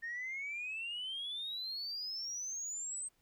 sine exponential sweep, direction up, 1819 to 8372 Hz, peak -37 dBFS, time 0.02-3.09 s, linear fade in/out 20 ms, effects tanh soft clip ceiling -35 dBFS + pink hiss -75 dBFS RMS until 3.21 s

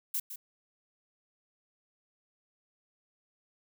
violet noise with echo, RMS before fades -32 dBFS, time 0.14-0.2 s, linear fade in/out 5 ms, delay 160 ms, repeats 1, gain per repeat -10 dB, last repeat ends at 0.36 s, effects none

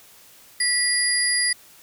sine tone cluster, 1957 / 4844 / 10070 Hz, B6 / D#8 / D#9, -16 / -47 / +20 cents, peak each -23 dBFS, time 0.6-1.53 s, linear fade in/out 5 ms, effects white hiss -50 dBFS RMS until 1.82 s

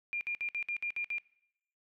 sine tone bursts, 2400 Hz, D7, 37 cents sharp, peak -32 dBFS, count 8, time 0.13-1.183 s, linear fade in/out 0 ms, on 80 ms, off 59 ms, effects noise-tail reverb RT60 0.8 s tail -22 dB re dry

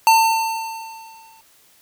square tone with exponential decay, 898 Hz, A5, 35 cents sharp, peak -9 dBFS, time 0.07-1.41 s, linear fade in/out 1 ms, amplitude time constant 290 ms, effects white hiss -54 dBFS RMS until 1.81 s

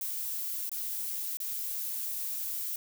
violet noise with dropouts, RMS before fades -35 dBFS, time 0.01-2.76 s, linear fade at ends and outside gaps 2 ms, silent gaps 0.694-0.716 / 1.371-1.401 s, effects none

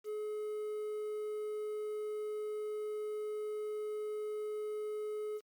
triangle tone with quantisation, 424.7 Hz, G#4, 39 cents sharp, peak -34 dBFS, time 0.04-5.41 s, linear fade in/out 50 ms, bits 10, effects MP3 96 kbps

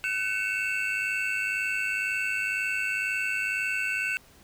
triangle tone cluster, 1510 / 2223 / 2617 / 2719 Hz, F#6 / C#7 / E7 / F7, +35 / +4 / -13 / -47 cents, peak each -29 / -34 / -29 / -31 dBFS, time 0.04-4.17 s, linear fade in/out 0 ms, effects pink hiss -56 dBFS RMS until 4.43 s

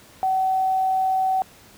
sine tone with quantisation, 758 Hz, F#5, 42 cents sharp, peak -18 dBFS, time 0.23-1.42 s, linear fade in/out 0 ms, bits 8, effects pink hiss -49 dBFS RMS until 1.77 s + high-pass 60 Hz 12 dB/octave

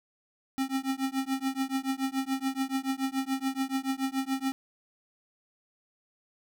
square tone with tremolo, 267.1 Hz, C4, 36 cents sharp, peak -25 dBFS, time 0.58-4.52 s, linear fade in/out 0 ms, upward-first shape triangle, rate 7 Hz, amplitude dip 100%, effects none

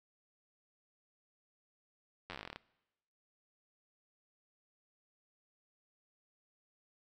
slowing click train, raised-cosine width 0.3 ms, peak -27 dBFS, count 15, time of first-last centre 2.3-2.56 s, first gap 10 ms, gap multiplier 1.09, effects noise-tail reverb RT60 1.0 s tail -22 dB re dry

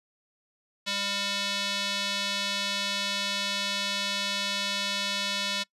square tone with band-pass filter, 200 Hz, G3, 35 cents sharp, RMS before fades -30 dBFS, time 0.86-5.64 s, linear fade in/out 20 ms, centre 3800 Hz, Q 1.8, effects noise-tail reverb RT60 0.1 s tail -22 dB re dry + resampled to 32000 Hz

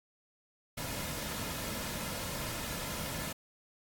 pink noise with comb filter, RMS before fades -38 dBFS, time 0.77-3.33 s, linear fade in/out 10 ms, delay 2.6 ms, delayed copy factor -0.5, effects AAC 64 kbps

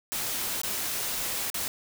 white noise with dropouts, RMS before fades -31 dBFS, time 0.12-1.68 s, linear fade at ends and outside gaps 0 ms, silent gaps 0.616-0.634 / 1.501-1.543 s, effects none

